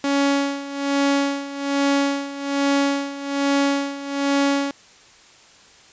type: tone with tremolo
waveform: sawtooth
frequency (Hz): 279.9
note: C#4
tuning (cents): +17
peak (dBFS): -12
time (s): 0.04-4.71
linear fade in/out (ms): 2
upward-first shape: sine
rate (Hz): 1.2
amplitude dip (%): 80
effects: white hiss -49 dBFS RMS until 5.92 s + resampled to 16000 Hz